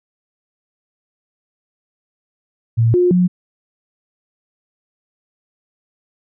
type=tone with pitch steps; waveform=sine; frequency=114.7 / 357.2 / 180 Hz; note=A#2 / F4 / F#3; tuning=-28 / +39 / -47 cents; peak=-10 dBFS; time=2.77-3.28 s; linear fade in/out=20 ms; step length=170 ms; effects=none